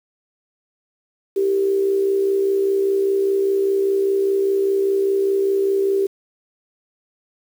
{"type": "tone with amplitude modulation", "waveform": "sine", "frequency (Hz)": 392, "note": "G4", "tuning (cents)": 0, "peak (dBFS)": -13, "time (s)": [1.36, 6.07], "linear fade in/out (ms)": 10, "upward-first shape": "sine", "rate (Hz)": 65, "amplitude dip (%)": 50, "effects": ["7-bit"]}